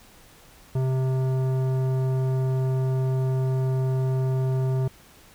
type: tone with tanh clipping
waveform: sine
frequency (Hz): 130.81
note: C3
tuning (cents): 0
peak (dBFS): -23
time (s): 0.75-4.88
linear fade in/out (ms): 5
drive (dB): 14
effects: pink hiss -52 dBFS RMS until 5.34 s